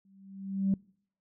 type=tone with exponential growth; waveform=sine; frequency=194.3 Hz; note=G3; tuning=15 cents flat; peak=-21 dBFS; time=0.05-0.74 s; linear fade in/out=2 ms; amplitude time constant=150 ms; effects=noise-tail reverb RT60 0.6 s tail -26 dB re dry + tanh soft clip ceiling -19 dBFS